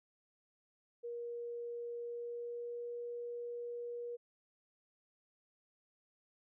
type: tone with pitch glide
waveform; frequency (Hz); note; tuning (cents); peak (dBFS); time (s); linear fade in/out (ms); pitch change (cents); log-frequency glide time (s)
sine; 474.3 to 477.9; A#4 to A#4; +30 to +43; -40; 1.03-4.17; 20; +13; 1.99-2.92
effects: none